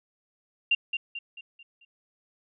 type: tone with echo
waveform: sine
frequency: 2778 Hz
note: F7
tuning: 10 cents flat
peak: -19 dBFS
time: 0.71-0.75 s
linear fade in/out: 5 ms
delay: 220 ms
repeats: 5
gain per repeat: -7 dB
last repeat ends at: 1.85 s
effects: none